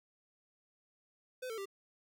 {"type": "tone with pitch steps", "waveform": "square", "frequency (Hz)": [508, 447.4, 394], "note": ["B4", "A4", "G4"], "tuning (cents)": [49, 29, 9], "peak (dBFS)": -40, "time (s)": [1.42, 1.657], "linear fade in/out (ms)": 10, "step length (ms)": 79, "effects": []}